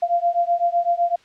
sine beating tone pair, 688 / 695.9 Hz, F5 / F5, -26 / -6 cents, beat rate 7.9 Hz, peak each -20 dBFS, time 0.02-1.16 s, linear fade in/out 10 ms, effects white hiss -54 dBFS RMS until 1.24 s + low-pass 4000 Hz 12 dB/octave

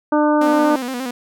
harmonic tone, 299.7 Hz, D4, 35 cents sharp, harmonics 1 / 2 / 3 / 4 / 5, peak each -15 / -18 / -20 / -24 / -28 dBFS, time 0.12-0.76 s, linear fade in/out 5 ms
sawtooth tone with vibrato, 253.4 Hz, B3, 45 cents sharp, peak -19 dBFS, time 0.41-1.11 s, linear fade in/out 5 ms, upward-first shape square, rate 8.5 Hz, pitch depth 69 cents each way
effects none

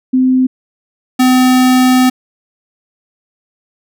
sine / square tone pair in turn, 257.6 / 254.9 Hz, C4 / C4, -27 / -45 cents, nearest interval unison, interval 18 cents, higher first, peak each -7 dBFS, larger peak neither, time 0.13-0.47 / 1.19-2.1 s, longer second, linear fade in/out 10 ms, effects none

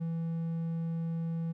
triangle tone, 165.3 Hz, E3, 5 cents sharp, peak -29 dBFS, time 0-1.53 s, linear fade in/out 20 ms, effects none

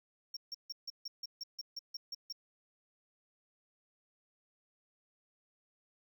triangle tone bursts, 5520 Hz, F8, 21 cents flat, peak -38 dBFS, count 12, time 0.34-2.326 s, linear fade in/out 5 ms, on 28 ms, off 150 ms, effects none

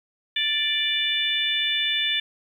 harmonic tone, 587.3 Hz, D5, in tune, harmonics 3 / 4 / 5 / 6, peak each -29 / -29 / -27 / -24 dBFS, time 0.36-2.2 s, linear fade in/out 5 ms, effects 9-bit

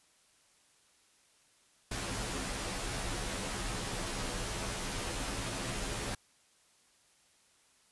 pink noise with comb filter, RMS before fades -37 dBFS, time 1.91-6.15 s, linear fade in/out 5 ms, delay 13 ms, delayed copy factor -0.95, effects white hiss -67 dBFS RMS until 7.91 s + resampled to 24000 Hz

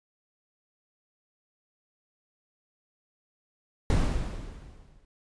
brown noise with exponential decay, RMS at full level -20 dBFS, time 3.9-5.05 s, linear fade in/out 1 ms, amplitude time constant 250 ms, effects resampled to 22050 Hz

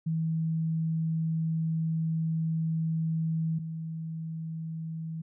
sine tone pair in turn, 161.5 / 161.5 Hz, E3 / E3, -35 / -35 cents, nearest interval unison, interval 0 cents, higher neither, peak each -26 / -33 dBFS, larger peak first, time 0.06-3.59 / 3.59-5.22 s, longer first, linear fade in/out 10 ms, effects none

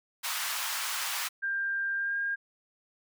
pink high-pass noise, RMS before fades -33 dBFS, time 0.23-1.29 s, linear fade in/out 20 ms, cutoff 980 Hz, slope 24 dB/octave
sine tone with pitch glide, 1592 to 1614.2 Hz, G6 to G#6, +26 to -50 cents, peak -28 dBFS, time 1.42-2.36 s, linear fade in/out 20 ms, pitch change +24 cents, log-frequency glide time 1.95-2.17 s
effects none

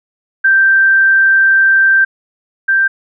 sine tone pair in turn, 1568 / 1573.5 Hz, G6 / G6, 0 / +6 cents, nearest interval unison, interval 6 cents, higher second, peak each -6 / -8 dBFS, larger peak first, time 0.44-2.05 / 2.68-2.88 s, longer first, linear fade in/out 10 ms, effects none

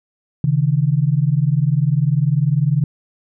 sine tone pair together, 135.48 / 155.56 Hz, C#3 / D#3, -39 / 0 cents, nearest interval major second, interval 239 cents, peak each -16 dBFS, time 0.44-2.84 s, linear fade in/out 2 ms, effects none

